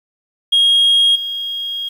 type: tone with level steps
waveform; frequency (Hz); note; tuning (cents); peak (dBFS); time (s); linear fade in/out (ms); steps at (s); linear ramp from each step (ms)
sine; 3266; G#7; -30; -7 / -20; 0.52-1.89; 10; 1.15; 10
effects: tanh soft clip ceiling -7 dBFS + 7-bit